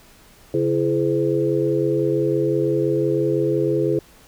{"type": "tone cluster", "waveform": "sine", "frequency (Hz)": [138.2, 335.3, 421.2, 511], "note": ["C#3", "E4", "G#4", "C5"], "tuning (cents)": [-5, 30, 24, -41], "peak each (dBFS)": [-25, -21, -21, -25], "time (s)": [0.54, 3.99], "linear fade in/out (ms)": 2, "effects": ["pink hiss -50 dBFS RMS until 4.27 s"]}